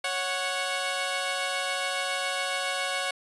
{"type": "tone pair together", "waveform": "10% pulse", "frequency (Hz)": [554.4, 736.8], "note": ["C#5", "F#5"], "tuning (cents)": [0, -7], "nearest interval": "perfect fourth", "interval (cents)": 493, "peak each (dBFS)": -22, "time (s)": [0.04, 3.11], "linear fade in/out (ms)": 5, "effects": ["resampled to 24000 Hz"]}